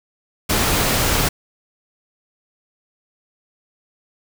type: noise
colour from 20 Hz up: pink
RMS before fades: -18 dBFS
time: 0.49-1.29 s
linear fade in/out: 10 ms
effects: none